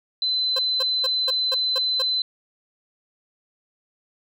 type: tone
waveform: sine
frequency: 4040 Hz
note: B7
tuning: 39 cents sharp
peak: -20 dBFS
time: 0.22-2.22 s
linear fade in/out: 2 ms
type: tone bursts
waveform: 25% pulse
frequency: 523.3 Hz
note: C5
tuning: in tune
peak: -22 dBFS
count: 7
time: 0.56-2.023 s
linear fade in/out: 5 ms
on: 29 ms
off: 210 ms
effects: none